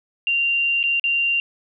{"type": "tone with dropouts", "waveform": "sine", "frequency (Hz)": 2774, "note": "F7", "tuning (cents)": -12, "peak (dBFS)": -17, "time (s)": [0.27, 1.4], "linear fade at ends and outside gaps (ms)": 1, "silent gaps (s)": [[0.83, 0.838], [0.997, 1.04]], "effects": []}